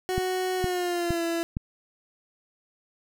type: tone with pitch glide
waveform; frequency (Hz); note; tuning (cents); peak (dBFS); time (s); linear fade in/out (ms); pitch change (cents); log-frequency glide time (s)
30% pulse; 370 to 335.4; F#4 to E4; 0 to +30; -23; 0.09-1.43; 0; -170; 0.57-1.23
type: click train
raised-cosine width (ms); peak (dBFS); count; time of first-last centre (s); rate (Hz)
5; -16; 4; 0.18-1.569; 2.16
effects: none